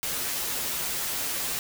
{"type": "noise with comb filter", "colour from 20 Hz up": "white", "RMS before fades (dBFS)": -30, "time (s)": [0.03, 1.59], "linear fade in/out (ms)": 0, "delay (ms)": 10, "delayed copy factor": -0.65, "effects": []}